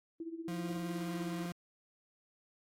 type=tone with tremolo; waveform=sine; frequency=329.6 Hz; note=E4; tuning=in tune; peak=-37 dBFS; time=0.2-1.46 s; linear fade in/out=2 ms; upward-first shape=sine; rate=16 Hz; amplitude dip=75%
type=tone with vibrato; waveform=40% pulse; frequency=174.61 Hz; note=F3; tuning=in tune; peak=-37 dBFS; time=0.48-1.52 s; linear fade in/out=2 ms; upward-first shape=triangle; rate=19 Hz; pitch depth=21 cents each way
effects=AAC 48 kbps